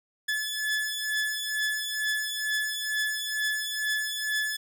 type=beating tone pair; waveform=sawtooth; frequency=1721 / 1723.2 Hz; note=A6 / A6; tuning=-39 / -37 cents; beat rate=2.2 Hz; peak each=-28 / -26 dBFS; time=0.28-4.57 s; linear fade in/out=10 ms; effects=none